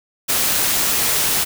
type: noise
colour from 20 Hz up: white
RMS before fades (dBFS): -18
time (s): 0.28-1.45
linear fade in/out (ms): 20
effects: none